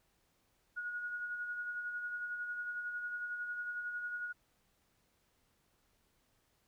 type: tone with tremolo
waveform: sine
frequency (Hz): 1449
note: F#6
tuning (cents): -37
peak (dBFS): -36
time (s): 0.76-4.33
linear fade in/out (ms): 20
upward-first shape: sine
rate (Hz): 11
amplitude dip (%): 40
effects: pink hiss -75 dBFS RMS until 6.67 s